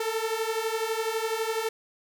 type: beating tone pair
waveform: sawtooth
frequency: 440 / 452 Hz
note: A4 / A4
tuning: 0 / +47 cents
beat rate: 12 Hz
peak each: -26 dBFS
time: 0-1.69 s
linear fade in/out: 5 ms
effects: none